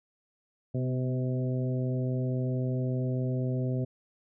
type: harmonic tone with a mistuned harmonic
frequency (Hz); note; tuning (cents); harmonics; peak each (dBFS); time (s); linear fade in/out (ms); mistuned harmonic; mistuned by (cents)
128.3; C3; -34; 1 / 2 / 3 / 4 / 5; -28 / -34 / -38 / -40 / -42; 0.74-3.85; 10; 2; -25
effects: none